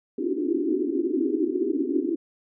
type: band-pass noise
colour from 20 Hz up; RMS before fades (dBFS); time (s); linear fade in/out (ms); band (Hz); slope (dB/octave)
white; -25; 0.18-2.16; 5; 260 to 390; 96
effects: none